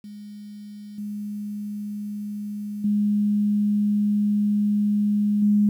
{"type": "tone with level steps", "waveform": "sine", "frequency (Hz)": 207.2, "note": "G#3", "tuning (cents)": -4, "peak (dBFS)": [-36, -28, -18, -15], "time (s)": [0.04, 5.69], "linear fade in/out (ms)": 2, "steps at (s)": [0.98, 2.84, 5.42], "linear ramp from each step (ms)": 5, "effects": ["9-bit"]}